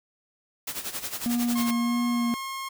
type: noise with tremolo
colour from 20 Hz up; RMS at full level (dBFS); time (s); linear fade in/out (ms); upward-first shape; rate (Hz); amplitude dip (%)
white; -31; 0.67-1.71; 5; sine; 11; 75
type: tone with vibrato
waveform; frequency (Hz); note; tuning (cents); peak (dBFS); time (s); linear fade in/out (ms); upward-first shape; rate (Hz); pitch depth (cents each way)
triangle; 237.5; A#3; +33; -21; 1.26-2.34; 0; sine; 1.6; 19
type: tone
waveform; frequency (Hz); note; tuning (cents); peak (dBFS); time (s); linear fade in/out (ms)
sawtooth; 1075; C6; +47; -28; 1.55-2.69; 10
effects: none